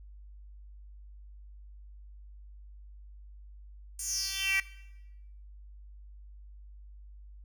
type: tone with high-pass filter sweep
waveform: 10% pulse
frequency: 387.7 Hz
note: G4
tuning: 19 cents flat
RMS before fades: -32 dBFS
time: 3.99-4.6 s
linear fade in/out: 2 ms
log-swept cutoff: 8200 to 2100 Hz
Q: 5.7
effects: noise-tail reverb RT60 0.9 s tail -17 dB re dry + added 50 Hz sine -47 dBFS peak until 7.44 s